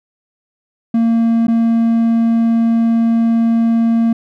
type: tone with dropouts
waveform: triangle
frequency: 229.4 Hz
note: A#3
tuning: 28 cents flat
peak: -8 dBFS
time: 0.94-4.13 s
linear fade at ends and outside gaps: 5 ms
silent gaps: 1.47-1.481 s
effects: none